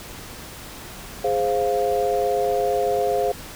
sine chord, F minor, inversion first, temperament equal, 415.3 / 523.3 / 698.5 Hz, Ab4 / C5 / F5, 0 / 0 / 0 cents, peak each -23 dBFS, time 1.24-3.32 s, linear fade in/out 5 ms, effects pink hiss -38 dBFS RMS until 3.55 s

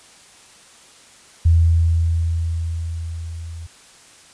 sine tone with level ramp, 83 Hz, E2, 12 cents sharp, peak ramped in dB -9 to -30 dBFS, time 1.45-3.67 s, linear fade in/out 10 ms, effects white hiss -47 dBFS RMS until 4.33 s + resampled to 22050 Hz

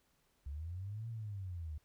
sine linear two-way sweep, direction up then down, 66.9 to 116.54 to 73.3 Hz, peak -40 dBFS, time 0.46-1.78 s, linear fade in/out 5 ms, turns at 1.09 s, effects pink hiss -75 dBFS RMS until 1.84 s

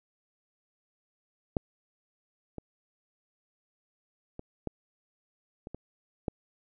clicks, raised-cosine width 2 ms, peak -13 / -25 / -26 / -19 / -27 / -25 / -16 dBFS, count 7, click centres 1.568 / 2.583 / 4.394 / 4.673 / 5.671 / 5.746 / 6.282 s, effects none

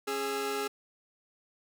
sawtooth tone cluster, 273.2 / 414.1 / 1339 Hz, C#4 / G#4 / E6, -25 / -5 / +27 cents, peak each -37 / -28 / -35 dBFS, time 0.07-0.68 s, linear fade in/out 10 ms, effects none

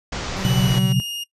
pink low-pass noise, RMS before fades -28 dBFS, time 0.12-0.79 s, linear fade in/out 5 ms, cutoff 6900 Hz, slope 48 dB/octave
sawtooth tone, 190 Hz, F#3, 46 cents sharp, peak -24 dBFS, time 0.36-0.93 s, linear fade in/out 10 ms
40% pulse tone with pitch glide, 2960 to 2843 Hz, F#7 to F7, 0 to +30 cents, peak -26 dBFS, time 0.44-1.24 s, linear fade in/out 10 ms, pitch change -70 cents, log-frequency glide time 0.59-0.94 s
sine chord, B suspended second, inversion none, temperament equal, 123.47 / 138.59 / 185 Hz, B2 / C#3 / F#3, 0 / 0 / 0 cents, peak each -20 dBFS, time 0.45-1 s, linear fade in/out 0 ms
effects noise-tail reverb RT60 0.1 s tail -18 dB re dry + resampled to 32000 Hz

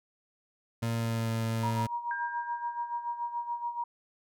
30% pulse tone with pitch glide, 115.4 to 113.22 Hz, A#2 to A2, -17 to +50 cents, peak -26 dBFS, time 0.82-1.87 s, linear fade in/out 10 ms, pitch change -33 cents, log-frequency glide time 0.94-1.34 s
sine tone with tremolo, 950 Hz, A#5, 33 cents sharp, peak -29 dBFS, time 1.63-3.84 s, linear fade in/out 5 ms, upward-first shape sine, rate 7 Hz, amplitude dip 70%
sine tone with exponential decay, 1600 Hz, G6, 35 cents sharp, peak -32 dBFS, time 2.11-3.63 s, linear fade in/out 1 ms, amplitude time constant 330 ms
effects none

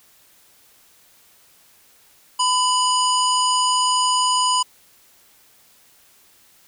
harmonic tone with a mistuned harmonic, 987.8 Hz, B5, in tune, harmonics 1 / 3 / 5 / 7 / 9, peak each -18 / -23 / -25 / -26 / -28 dBFS, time 2.39-4.63 s, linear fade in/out 10 ms, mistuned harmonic 1, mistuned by +28 cents, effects white hiss -54 dBFS RMS until 6.67 s

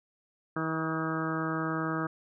harmonic tone with a mistuned harmonic, 160.5 Hz, E3, 46 cents flat, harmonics 1 / 2 / 3 / 4 / 5 / 6 / 7 / 8 / 9 / 10, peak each -35 / -33 / -40 / -41 / -45 / -43 / -41 / -36 / -42 / -40 dBFS, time 0.56-2.07 s, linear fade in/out 5 ms, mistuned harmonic 8, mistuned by -25 cents, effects none

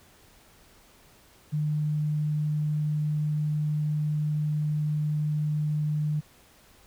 sine tone, 151 Hz, D3, 48 cents sharp, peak -24 dBFS, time 1.52-6.21 s, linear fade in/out 20 ms, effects pink hiss -57 dBFS RMS until 6.86 s

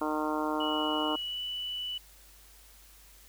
harmonic tone, 153.2 Hz, D#3, 27 cents flat, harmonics 2 / 3 / 4 / 5 / 6 / 7 / 8 / 9, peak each -32 / -38 / -37 / -39 / -36 / -37 / -42 / -41 dBFS, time 0.01-1.16 s, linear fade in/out 5 ms
sine tone with pitch glide, 2935 to 2969 Hz, F#7 to F#7, -15 to +5 cents, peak -33 dBFS, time 0.6-1.98 s, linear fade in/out 5 ms, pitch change +20 cents, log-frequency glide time 1.21-1.4 s
effects added 50 Hz sine -57 dBFS peak until 3.28 s + white hiss -57 dBFS RMS until 3.28 s

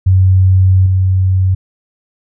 sine tone with level steps, 93.8 Hz, F#2, 24 cents sharp, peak -5 / -8 dBFS, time 0.06-1.55 s, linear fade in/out 10 ms, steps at 0.86 s, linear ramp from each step 2 ms, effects none

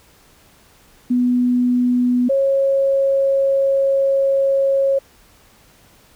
sine tone pair in turn, 246.9 / 546 Hz, B3 / C#5, 0 / -26 cents, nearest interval octave + major second, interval 1374 cents, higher second, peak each -13 dBFS, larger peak neither, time 1.1-2.29 / 2.29-4.99 s, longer second, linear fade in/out 10 ms, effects pink hiss -51 dBFS RMS until 6.15 s

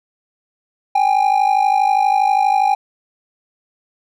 triangle ring-modulated tone, 803 Hz, G5, 41 cents sharp, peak -7 dBFS, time 0.95-2.75 s, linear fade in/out 5 ms, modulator 26.2 Hz, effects none

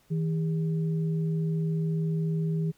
sine tone pair together, 160.72 / 403.6 Hz, E3 / G#4, -44 / -49 cents, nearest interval octave + major third, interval 1595 cents, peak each -25 / -37 dBFS, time 0.1-2.72 s, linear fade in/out 20 ms, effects pink hiss -64 dBFS RMS until 2.77 s

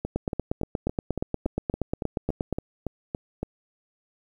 two click trains, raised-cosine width 2 ms, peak -12 / -15 dBFS, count 21 / 13, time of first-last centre 0.16-2.527 / 0.05-3.43 s, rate 8.45 / 3.55 Hz, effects 9-bit

